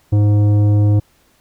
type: tone with tanh clipping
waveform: sine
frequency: 103.8 Hz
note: G#2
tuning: in tune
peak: -11 dBFS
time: 0.12-1 s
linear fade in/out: 10 ms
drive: 11 dB
effects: pink hiss -56 dBFS RMS until 1.4 s